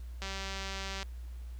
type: click train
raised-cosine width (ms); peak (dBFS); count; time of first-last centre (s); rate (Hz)
0.2; -22; 158; 0.22-1.029; 194
effects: added 60 Hz sine -40 dBFS peak until 1.59 s + pink hiss -63 dBFS RMS until 1.59 s